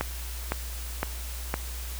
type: click train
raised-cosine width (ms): 0.5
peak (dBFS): -11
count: 4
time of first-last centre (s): 0.01-1.541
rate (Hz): 1.96
effects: added 60 Hz sine -34 dBFS peak until 1.99 s + white hiss -41 dBFS RMS until 1.99 s